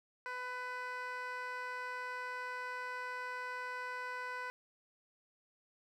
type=tone with band-pass filter; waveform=15% pulse; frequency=499.6 Hz; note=B4; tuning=20 cents sharp; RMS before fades=-42 dBFS; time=0.26-4.5 s; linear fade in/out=0 ms; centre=1400 Hz; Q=1.1; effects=none